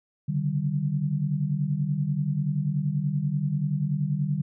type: tone cluster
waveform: sine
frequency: 139 / 149.4 / 192.8 Hz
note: C#3 / D3 / G3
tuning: +5 / +30 / -28 cents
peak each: -31 / -25 / -30 dBFS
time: 0.28-4.42 s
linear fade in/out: 10 ms
effects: none